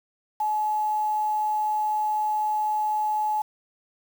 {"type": "tone with quantisation", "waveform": "sine", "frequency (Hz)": 852, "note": "G#5", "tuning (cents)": 44, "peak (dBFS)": -22, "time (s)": [0.4, 3.42], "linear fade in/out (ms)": 5, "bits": 7, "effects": []}